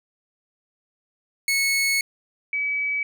sawtooth / sine tone pair in turn, 2200 / 2285 Hz, C#7 / D7, -14 / -48 cents, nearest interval minor second, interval 66 cents, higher second, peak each -16 / -22 dBFS, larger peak first, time 1.48-2.01 / 2.53-3.03 s, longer first, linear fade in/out 2 ms, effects none

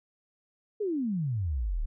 sine exponential sweep, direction down, 440 to 32.7 Hz, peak -27 dBFS, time 0.8-1.86 s, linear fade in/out 10 ms, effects none

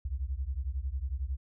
sine beating tone pair, 61.74 / 72.74 Hz, B1 / D2, 0 / -16 cents, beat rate 11 Hz, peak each -33 / -34 dBFS, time 0.05-1.37 s, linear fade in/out 5 ms, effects tanh soft clip ceiling -24 dBFS

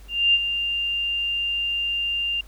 sine tone with ADSR envelope, 2794 Hz, F7, in tune, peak -13 dBFS, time 0.08-2.41 s, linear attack 260 ms, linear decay 39 ms, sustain -9 dB, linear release 5 ms, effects added 50 Hz sine -42 dBFS peak until 2.47 s + pink hiss -53 dBFS RMS until 2.47 s

